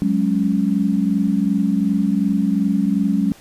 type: chord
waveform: sine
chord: F# suspended second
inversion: none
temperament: equal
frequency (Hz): 185 / 207.7 / 277.2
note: F#3 / G#3 / C#4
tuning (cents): 0 / 0 / 0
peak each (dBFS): -20 / -18 / -21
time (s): 0.02-3.32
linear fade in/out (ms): 0
effects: pink hiss -46 dBFS RMS until 3.4 s + resampled to 32000 Hz